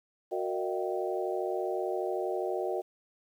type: tone cluster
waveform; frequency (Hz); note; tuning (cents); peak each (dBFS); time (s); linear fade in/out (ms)
sine; 367.8 / 462.6 / 607 / 679 / 772; F#4 / A#4 / D#5 / F5 / G5; -10 / -13 / -43 / -49 / -27; -33 / -36 / -36 / -39 / -38; 0.31-2.82; 20
effects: 10-bit